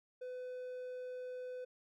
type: tone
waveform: triangle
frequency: 503 Hz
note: B4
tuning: 32 cents sharp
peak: -40 dBFS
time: 0.21-1.65 s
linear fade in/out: 10 ms
effects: none